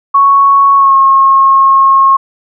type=tone with pitch glide; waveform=sine; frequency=1108.7 to 1083.4 Hz; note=C#6 to C#6; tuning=0 to -40 cents; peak=-3 dBFS; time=0.14-2.17 s; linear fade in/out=10 ms; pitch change=-40 cents; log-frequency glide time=0.76-0.95 s; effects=none